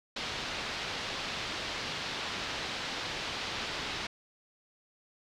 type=low-pass noise; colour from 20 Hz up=white; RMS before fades=-37 dBFS; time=0.16-4.07 s; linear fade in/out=5 ms; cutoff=4500 Hz; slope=24 dB/octave; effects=none